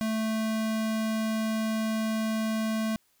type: tone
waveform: square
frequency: 220 Hz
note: A3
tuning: in tune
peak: -27 dBFS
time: 0.01-2.96 s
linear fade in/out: 0 ms
effects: white hiss -68 dBFS RMS until 3.2 s